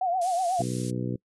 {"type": "tone with vibrato", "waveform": "sine", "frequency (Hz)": 721, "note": "F#5", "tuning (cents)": -45, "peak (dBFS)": -23, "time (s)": [0.01, 0.62], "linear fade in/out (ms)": 5, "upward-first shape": "triangle", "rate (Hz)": 8.1, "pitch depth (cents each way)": 120}
{"type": "high-pass noise", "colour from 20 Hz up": "pink", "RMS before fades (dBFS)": -40, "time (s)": [0.21, 0.91], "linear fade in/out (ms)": 10, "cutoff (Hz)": 6100, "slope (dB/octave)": 12}
{"type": "harmonic tone", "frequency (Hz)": 61.74, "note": "B1", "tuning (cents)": 0, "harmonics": [2, 3, 4, 5, 6, 7, 8], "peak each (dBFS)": [-31, -33, -35, -36, -37, -44, -40], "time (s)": [0.59, 1.16], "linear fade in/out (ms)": 5}
{"effects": ["noise-tail reverb RT60 0.1 s tail -25 dB re dry", "resampled to 24000 Hz"]}